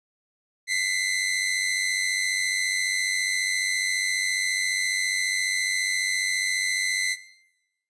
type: tone pair together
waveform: sawtooth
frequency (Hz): 1998.4 / 2093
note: B6 / C7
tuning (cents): +20 / 0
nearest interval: minor second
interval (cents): 80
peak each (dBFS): -22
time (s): 0.67-7.17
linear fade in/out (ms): 50
effects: noise-tail reverb RT60 0.9 s tail -17 dB re dry + resampled to 22050 Hz